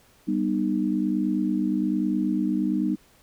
sine chord, G augmented, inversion none, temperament just, 196 / 245 / 306.2 Hz, G3 / B3 / D#4, 0 / -14 / -28 cents, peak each -26 / -27 / -25 dBFS, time 0.27-2.96 s, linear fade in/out 20 ms, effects pink hiss -58 dBFS RMS until 3.22 s

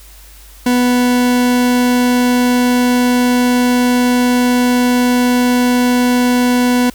40% pulse tone, 246.9 Hz, B3, in tune, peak -9 dBFS, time 0.66-6.9 s, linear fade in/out 5 ms, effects added 50 Hz sine -38 dBFS peak until 6.94 s + white hiss -42 dBFS RMS until 6.94 s

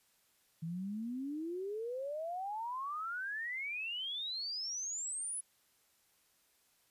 sine exponential sweep, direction up, 158.8 to 10370 Hz, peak -37 dBFS, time 0.62-5.41 s, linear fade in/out 10 ms, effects white hiss -72 dBFS RMS until 6.9 s + resampled to 32000 Hz

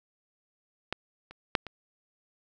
clicks, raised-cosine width 0.3 ms, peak -14 / -30 / -6 / -24 dBFS, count 4, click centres 0.926 / 1.31 / 1.552 / 1.667 s, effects none

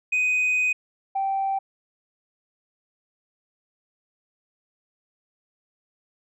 sine tone pair in turn, 2500 / 779.3 Hz, D#7 / G5, +8 / -10 cents, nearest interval octave + minor sixth, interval 2018 cents, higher first, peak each -17 / -21 dBFS, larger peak first, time 0.12-0.73 / 1.15-1.59 s, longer first, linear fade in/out 10 ms, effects tanh soft clip ceiling -18 dBFS

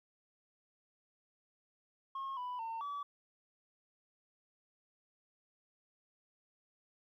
sine tone with pitch steps, 1081 / 991 / 906 / 1146 Hz, C#6 / B5 / A#5 / D6, -44 / +6 / -50 / -43 cents, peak -36 dBFS, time 2.15-3.03 s, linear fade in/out 5 ms, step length 220 ms, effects tanh soft clip ceiling -37 dBFS + 13-bit

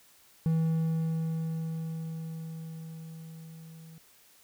triangle tone with level ramp, 161.9 Hz, E3, 31 cents flat, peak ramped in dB -21 to -45 dBFS, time 0.46-3.98 s, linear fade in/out 0 ms, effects white hiss -60 dBFS RMS until 4.43 s

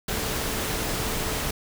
sine tone in noise, 440 Hz, A4, in tune, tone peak -38 dBFS, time 0.08-1.51 s, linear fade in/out 5 ms, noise pink, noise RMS -28 dBFS, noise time 0.08-1.51 s, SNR -13 dB, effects none

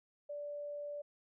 sine tone, 583 Hz, D5, 13 cents flat, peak -40 dBFS, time 0.29-1.02 s, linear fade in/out 10 ms, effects none

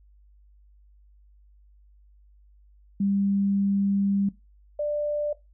sine tone pair in turn, 198.6 / 591.5 Hz, G3 / D5, +23 / +12 cents, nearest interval octave + perfect fifth, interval 1889 cents, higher second, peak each -21 / -24 dBFS, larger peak first, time 3-4.29 / 4.79-5.33 s, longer first, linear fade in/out 5 ms, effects noise-tail reverb RT60 0.2 s tail -18 dB re dry + added 50 Hz sine -53 dBFS peak until 5.53 s

